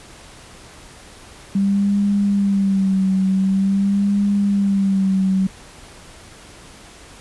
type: tone with vibrato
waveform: sine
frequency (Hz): 196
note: G3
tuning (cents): 0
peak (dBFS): -14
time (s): 1.55-5.47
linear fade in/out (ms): 5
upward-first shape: sine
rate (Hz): 0.46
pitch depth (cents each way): 53
effects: pink hiss -42 dBFS RMS until 7.2 s + resampled to 24000 Hz